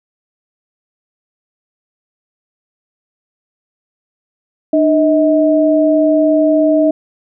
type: tone pair together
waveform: sine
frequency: 301.8 / 635 Hz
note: D4 / D#5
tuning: +47 / +35 cents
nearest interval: octave + minor second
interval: 1288 cents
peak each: -11 dBFS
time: 4.73-6.91 s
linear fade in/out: 5 ms
effects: none